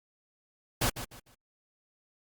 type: noise with echo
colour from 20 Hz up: pink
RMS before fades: -27 dBFS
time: 0.81-0.9 s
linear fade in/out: 10 ms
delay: 150 ms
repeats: 3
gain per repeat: -11 dB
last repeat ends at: 1.35 s
effects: Opus 48 kbps